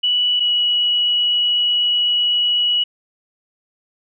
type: tone pair in turn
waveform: sine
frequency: 2951 / 2927 Hz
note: F#7 / F#7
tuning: -5 / -19 cents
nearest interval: unison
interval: 14 cents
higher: first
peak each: -14 dBFS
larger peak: neither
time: 0.03-0.4 / 0.4-2.84 s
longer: second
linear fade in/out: 10 ms
effects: none